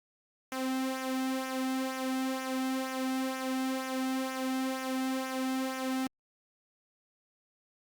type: tone with flanger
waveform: sawtooth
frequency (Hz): 261.6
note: C4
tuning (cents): 0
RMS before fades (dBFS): -33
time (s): 0.52-6.07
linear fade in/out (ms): 2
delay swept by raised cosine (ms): 0.23 to 2.13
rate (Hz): 2.1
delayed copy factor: -0.6
effects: Opus 48 kbps